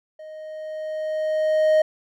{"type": "tone with level ramp", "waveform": "triangle", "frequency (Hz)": 622.3, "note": "D#5", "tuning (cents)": 0, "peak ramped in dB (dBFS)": [-35, -11], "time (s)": [0.19, 1.82], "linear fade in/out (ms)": 5, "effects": []}